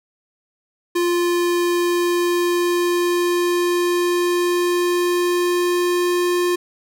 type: tone with pitch glide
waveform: square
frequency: 349.2 to 353.9 Hz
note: F4 to F4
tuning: 0 to +23 cents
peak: -17 dBFS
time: 0.95-6.56 s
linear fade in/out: 10 ms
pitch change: +23 cents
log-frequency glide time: 1.6-6.27 s
effects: none